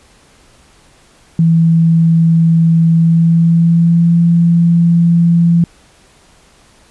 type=tone with pitch glide; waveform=sine; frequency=164.81 to 169.64 Hz; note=E3 to E3; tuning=0 to +50 cents; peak=-6 dBFS; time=1.39-5.64 s; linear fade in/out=2 ms; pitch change=+50 cents; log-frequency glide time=2.92-4.19 s; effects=pink hiss -47 dBFS RMS until 6.9 s + resampled to 24000 Hz